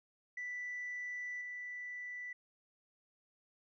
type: tone with level steps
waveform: sine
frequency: 1975.5 Hz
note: B6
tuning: in tune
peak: -38 / -41 dBFS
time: 0.37-2.33 s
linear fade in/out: 5 ms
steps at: 1.41 s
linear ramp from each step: 5 ms
effects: tanh soft clip ceiling -36 dBFS